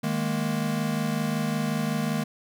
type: chord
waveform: square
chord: D# suspended fourth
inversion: none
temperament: equal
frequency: 155.56 / 207.7 / 233.1 Hz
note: D#3 / G#3 / A#3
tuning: 0 / 0 / 0 cents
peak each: -30 dBFS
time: 0.03-2.24 s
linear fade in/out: 10 ms
effects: none